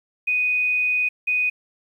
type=tone pair in turn; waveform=sine; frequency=2489 / 2489 Hz; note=D#7 / D#7; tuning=0 / 0 cents; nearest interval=unison; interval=0 cents; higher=neither; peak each=-18 dBFS; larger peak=neither; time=0.27-1.09 / 1.27-1.5 s; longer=first; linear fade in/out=10 ms; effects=9-bit